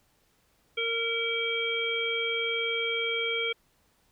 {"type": "harmonic tone", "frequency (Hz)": 460.4, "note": "A#4", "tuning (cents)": -22, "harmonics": [1, 3, 5, 7], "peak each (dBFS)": [-32, -38, -30, -32], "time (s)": [0.77, 3.53], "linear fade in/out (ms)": 10, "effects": ["pink hiss -68 dBFS RMS until 4.11 s"]}